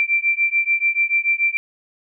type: beating tone pair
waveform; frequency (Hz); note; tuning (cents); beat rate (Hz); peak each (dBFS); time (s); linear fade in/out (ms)
sine; 2349 / 2355.9; D7 / D7; 0 / +5; 6.9; -19; 0-1.57; 0
effects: none